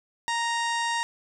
harmonic tone, 932.3 Hz, A#5, in tune, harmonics 1 / 2 / 3 / 4 / 5 / 6 / 7 / 8 / 9 / 10, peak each -27 / -30 / -37 / -36 / -42 / -39 / -45 / -41 / -46 / -48 dBFS, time 0.28-1.03 s, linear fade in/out 0 ms, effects none

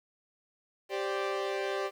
sawtooth chord, G suspended fourth, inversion none, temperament equal, 392 / 523.3 / 587.3 Hz, G4 / C5 / D5, 0 / 0 / 0 cents, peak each -29 / -34 / -32 dBFS, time 0.89-1.91 s, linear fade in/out 50 ms, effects low-pass 4000 Hz 12 dB/octave + 10-bit

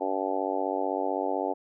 harmonic tone, 95.8 Hz, G2, 39 cents flat, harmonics 3 / 4 / 5 / 6 / 7 / 8 / 9, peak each -34 / -34 / -34 / -34 / -34 / -34 / -34 dBFS, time 0-1.54 s, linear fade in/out 20 ms, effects none

